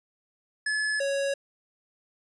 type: tone pair in turn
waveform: square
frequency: 1715 / 555.1 Hz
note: A6 / C#5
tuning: -45 / +2 cents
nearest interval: octave + minor sixth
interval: 1953 cents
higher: first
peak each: -26 dBFS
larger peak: neither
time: 0.66-1 / 1-1.34 s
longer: neither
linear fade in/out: 5 ms
effects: resampled to 24000 Hz